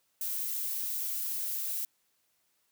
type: noise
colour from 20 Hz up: violet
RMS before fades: -34 dBFS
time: 0.21-1.85 s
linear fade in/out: 2 ms
effects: white hiss -74 dBFS RMS until 2.71 s + high-pass 80 Hz 12 dB/octave